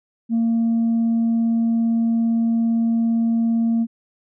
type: tone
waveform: sine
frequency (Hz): 229.4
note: A#3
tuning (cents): -28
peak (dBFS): -14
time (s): 0.29-3.87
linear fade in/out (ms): 50
effects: tanh soft clip ceiling -14 dBFS